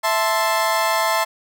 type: chord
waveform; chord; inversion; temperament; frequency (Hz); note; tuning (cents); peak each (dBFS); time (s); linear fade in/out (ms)
30% pulse; A minor; second; equal; 659.3 / 880 / 1046.5; E5 / A5 / C6; 0 / 0 / 0; -19; 0.03-1.25; 20
effects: none